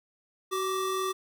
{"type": "tone pair together", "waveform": "square", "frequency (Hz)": [377.1, 1174.7], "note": ["F#4", "D6"], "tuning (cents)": [33, 0], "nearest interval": "octave + minor sixth", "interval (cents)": 1967, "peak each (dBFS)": [-31, -32], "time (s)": [0.51, 1.13], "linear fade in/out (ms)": 20, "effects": []}